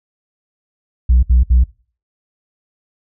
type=tone bursts; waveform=sine; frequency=61.4 Hz; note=B1; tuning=9 cents flat; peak=-5 dBFS; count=3; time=1.09-1.64 s; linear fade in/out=10 ms; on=140 ms; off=65 ms; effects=noise-tail reverb RT60 0.4 s tail -22 dB re dry + tanh soft clip ceiling -5 dBFS

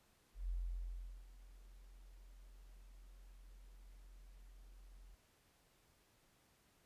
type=tone with ADSR envelope; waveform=sine; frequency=43.72 Hz; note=F1; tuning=3 cents sharp; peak=-37 dBFS; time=0.34-5.15 s; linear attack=150 ms; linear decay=760 ms; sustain=-19 dB; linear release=6 ms; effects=pink hiss -73 dBFS RMS until 6.85 s + resampled to 32000 Hz

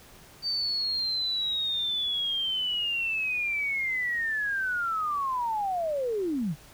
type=linear sweep; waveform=sine; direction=down; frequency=4621 to 130.81 Hz; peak=-26 dBFS; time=0.42-6.56 s; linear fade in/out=50 ms; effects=pink hiss -52 dBFS RMS until 6.73 s

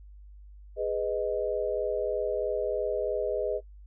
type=chord; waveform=sine; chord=G# minor; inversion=none; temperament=just; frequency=415.3 / 498.4 / 623 Hz; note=G#4 / B4 / D#5; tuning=0 / +16 / +2 cents; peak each=-31 dBFS; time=0.76-3.61 s; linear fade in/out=50 ms; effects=noise-tail reverb RT60 0.1 s tail -21 dB re dry + added 50 Hz sine -46 dBFS peak until 3.86 s

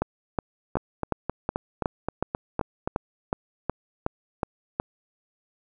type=two click trains; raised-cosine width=1 ms; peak=-12 / -10 dBFS; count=9 / 14; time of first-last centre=0.77-2.875 / 0.02-4.799 s; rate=3.8 / 2.72 Hz; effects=none

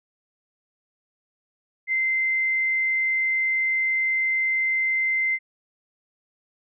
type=tone; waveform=sine; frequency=2077 Hz; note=C7; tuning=13 cents flat; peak=-20 dBFS; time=1.87-5.39 s; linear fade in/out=50 ms; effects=none

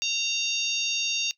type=harmonic tone with a mistuned harmonic; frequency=921 Hz; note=A#5; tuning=21 cents flat; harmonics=3 / 4 / 5 / 6 / 7; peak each=-28 / -30 / -32 / -34 / -35 dBFS; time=0.02-1.31 s; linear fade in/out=0 ms; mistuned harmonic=6; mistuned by=+34 cents; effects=noise-tail reverb RT60 0.1 s tail -18 dB re dry

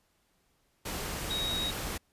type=tone in noise; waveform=sine; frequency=3792 Hz; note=A#7; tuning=29 cents sharp; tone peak=-31 dBFS; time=1.3-1.71 s; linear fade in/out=10 ms; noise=pink; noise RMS=-36 dBFS; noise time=0.85-1.98 s; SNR=+2 dB; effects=pink hiss -72 dBFS RMS until 2.12 s + resampled to 32000 Hz

